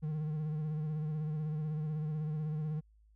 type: tone with vibrato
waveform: triangle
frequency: 153.5 Hz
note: D#3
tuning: 23 cents flat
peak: -31 dBFS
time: 0.02-2.81 s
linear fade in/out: 20 ms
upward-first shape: sine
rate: 16 Hz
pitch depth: 43 cents each way
effects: added 53 Hz sine -61 dBFS peak until 3.15 s